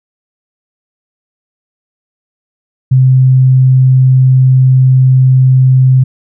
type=tone; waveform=sine; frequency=130 Hz; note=C3; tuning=11 cents flat; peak=-3 dBFS; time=2.91-6.04 s; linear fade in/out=10 ms; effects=none